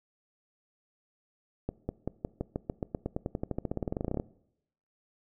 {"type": "accelerating click train", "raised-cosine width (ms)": 2, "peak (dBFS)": -18, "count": 30, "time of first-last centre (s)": [1.69, 4.199], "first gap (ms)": 200, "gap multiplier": 0.93, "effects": ["noise-tail reverb RT60 0.8 s tail -21 dB re dry"]}